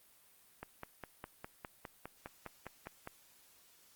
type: click train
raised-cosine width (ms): 0.5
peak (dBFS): -28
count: 13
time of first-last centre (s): 0.63-3.074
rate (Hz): 4.91
effects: white hiss -65 dBFS RMS until 3.95 s + Opus 32 kbps